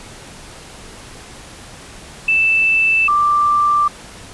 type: tone pair in turn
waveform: sine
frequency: 2646 / 1178.7 Hz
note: E7 / D6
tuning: +6 / +6 cents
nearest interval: octave + major second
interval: 1400 cents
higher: first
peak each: -11 dBFS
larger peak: neither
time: 2.28-3.08 / 3.08-3.88 s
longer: neither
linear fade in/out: 5 ms
effects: pink hiss -37 dBFS RMS until 4.33 s + resampled to 24000 Hz